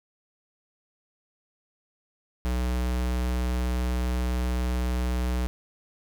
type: tone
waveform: square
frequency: 61.74 Hz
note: B1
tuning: in tune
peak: -25 dBFS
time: 2.45-5.47 s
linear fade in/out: 0 ms
effects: none